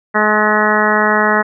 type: harmonic tone with a mistuned harmonic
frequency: 212.2 Hz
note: G#3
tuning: 38 cents sharp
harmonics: 1 / 2 / 3 / 4 / 5 / 6 / 7 / 8 / 9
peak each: -19 / -19 / -19 / -19 / -19 / -19 / -19 / -19 / -19 dBFS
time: 0.14-1.43 s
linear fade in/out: 20 ms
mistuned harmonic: 8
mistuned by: +15 cents
effects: none